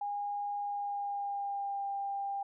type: tone with pitch glide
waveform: sine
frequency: 816 to 796.4 Hz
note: G#5 to G5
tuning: -31 to +27 cents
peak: -33 dBFS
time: 0.01-2.43 s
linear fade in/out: 5 ms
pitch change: -42 cents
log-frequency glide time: 0.58-1.87 s
effects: none